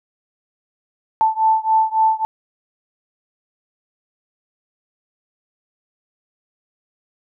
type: beating tone pair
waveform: sine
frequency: 880 / 883.6 Hz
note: A5 / A5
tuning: 0 / +7 cents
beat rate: 3.6 Hz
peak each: -16 / -17 dBFS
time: 1.21-2.25 s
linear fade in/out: 0 ms
effects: none